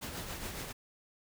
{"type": "noise with tremolo", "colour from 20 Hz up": "pink", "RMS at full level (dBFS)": -39, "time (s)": [0.01, 0.73], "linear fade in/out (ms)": 20, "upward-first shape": "triangle", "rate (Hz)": 7.2, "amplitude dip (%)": 50, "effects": []}